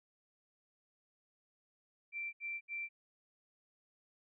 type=tone bursts; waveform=sine; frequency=2349 Hz; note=D7; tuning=in tune; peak=-38 dBFS; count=3; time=2.12-2.89 s; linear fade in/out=50 ms; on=210 ms; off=70 ms; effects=none